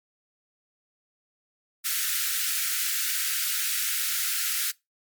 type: high-pass noise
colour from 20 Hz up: white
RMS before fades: -27 dBFS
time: 1.84-4.72 s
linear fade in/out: 20 ms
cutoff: 1300 Hz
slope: 96 dB/octave
effects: noise-tail reverb RT60 0.2 s tail -22 dB re dry + MP3 96 kbps